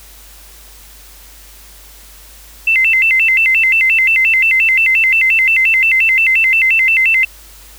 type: tone with vibrato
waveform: sine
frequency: 2350 Hz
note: D7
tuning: 1 cent sharp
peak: -8 dBFS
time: 2.67-7.25 s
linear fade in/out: 5 ms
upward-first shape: square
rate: 5.7 Hz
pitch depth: 220 cents each way
effects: added 50 Hz sine -40 dBFS peak until 7.78 s + white hiss -40 dBFS RMS until 7.78 s